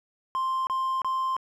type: tone bursts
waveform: triangle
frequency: 1050 Hz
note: C6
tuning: 6 cents sharp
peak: -22 dBFS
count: 3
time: 0.35-1.366 s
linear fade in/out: 0 ms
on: 320 ms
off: 28 ms
effects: tanh soft clip ceiling -18 dBFS